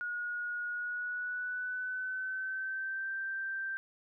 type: tone with pitch glide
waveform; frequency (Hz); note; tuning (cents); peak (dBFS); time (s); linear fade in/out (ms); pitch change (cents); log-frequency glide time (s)
sine; 1446 to 1567.8; F#6 to G6; -40 to 0; -34; 0.01-3.77; 0; +140; 0.69-3.11
effects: none